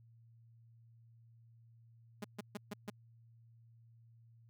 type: tone bursts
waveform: sawtooth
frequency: 206.1 Hz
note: G#3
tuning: 13 cents flat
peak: -36 dBFS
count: 5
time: 2.22-2.9 s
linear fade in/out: 5 ms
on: 24 ms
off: 140 ms
effects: added 115 Hz sine -60 dBFS peak until 4.49 s